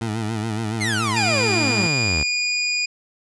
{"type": "tone with vibrato", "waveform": "20% pulse", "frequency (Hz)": 110, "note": "A2", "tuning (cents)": 0, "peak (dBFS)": -18, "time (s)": [0.01, 1.87], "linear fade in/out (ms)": 5, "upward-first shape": "sine", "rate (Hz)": 7.1, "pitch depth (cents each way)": 80}
{"type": "exponential sweep", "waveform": "sawtooth", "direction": "down", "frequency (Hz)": [2217, 67.5], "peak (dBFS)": -18, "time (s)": [0.8, 2.24], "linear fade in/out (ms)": 20}
{"type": "tone with pitch glide", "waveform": "25% pulse", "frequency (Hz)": [2423, 2450], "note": ["D#7", "D#7"], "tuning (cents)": [-47, -27], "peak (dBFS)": -16, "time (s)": [1.16, 2.86], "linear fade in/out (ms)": 10, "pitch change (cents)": 20, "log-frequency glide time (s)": [1.6, 2.6]}
{"effects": ["resampled to 24000 Hz"]}